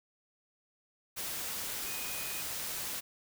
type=tone in noise; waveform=sine; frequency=2489 Hz; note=D#7; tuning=in tune; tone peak=-45 dBFS; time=1.85-2.43 s; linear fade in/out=20 ms; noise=white; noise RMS=-38 dBFS; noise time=1.16-3.01 s; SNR=-10 dB; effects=none